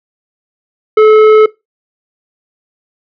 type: tone with tanh clipping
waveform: sine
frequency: 431.9 Hz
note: A4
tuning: 32 cents flat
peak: -4 dBFS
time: 0.97-1.46 s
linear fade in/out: 5 ms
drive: 16 dB
effects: noise-tail reverb RT60 0.2 s tail -20 dB re dry + low-pass 2000 Hz 12 dB/octave